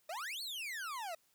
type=exponential two-way sweep; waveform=40% pulse; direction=up then down; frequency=592 to 4514 to 627 Hz; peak=-39 dBFS; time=0.09-1.15 s; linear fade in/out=5 ms; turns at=0.42 s; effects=white hiss -73 dBFS RMS until 1.34 s